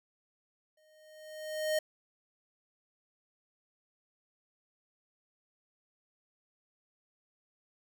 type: tone with exponential growth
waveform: square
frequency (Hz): 619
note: D#5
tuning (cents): -9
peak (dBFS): -27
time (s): 0.77-1.79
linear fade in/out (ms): 5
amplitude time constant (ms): 220
effects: none